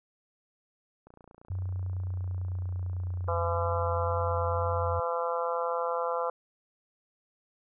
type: click train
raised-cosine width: 1 ms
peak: -38 dBFS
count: 108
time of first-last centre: 1.07-4.76 s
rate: 29 Hz
type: tone with pitch glide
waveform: sine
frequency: 92.9 to 90.2 Hz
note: F#2 to F#2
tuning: +7 to -44 cents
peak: -30 dBFS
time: 1.5-5 s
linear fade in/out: 5 ms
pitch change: -51 cents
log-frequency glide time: 1.71-3.31 s
type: harmonic tone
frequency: 169.5 Hz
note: E3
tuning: 49 cents sharp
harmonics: 3 / 4 / 5 / 6 / 7 / 8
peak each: -31 / -36 / -37 / -35 / -36 / -38 dBFS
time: 3.28-6.3 s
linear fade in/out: 2 ms
effects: none